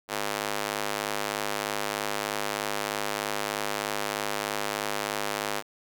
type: tone with high-pass filter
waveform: square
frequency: 51.6 Hz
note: G#1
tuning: 10 cents flat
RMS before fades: -31 dBFS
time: 0.08-5.63 s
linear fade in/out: 50 ms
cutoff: 530 Hz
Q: 0.64
effects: none